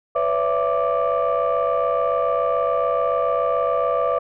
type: tone cluster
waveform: sine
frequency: 501 / 568 / 664 / 1174 Hz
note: B4 / C#5 / E5 / D6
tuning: +25 / +42 / +12 / -1 cents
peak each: -22 dBFS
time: 0.15-4.19 s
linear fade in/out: 10 ms
effects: tanh soft clip ceiling -12 dBFS